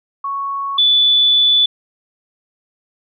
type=tone pair in turn; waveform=sine; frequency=1108.7 / 3473 Hz; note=C#6 / A7; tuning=0 / -23 cents; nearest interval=octave + minor sixth; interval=1977 cents; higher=second; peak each=-19 / -9 dBFS; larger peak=second; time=0.24-0.78 / 0.78-1.66 s; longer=second; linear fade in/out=5 ms; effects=none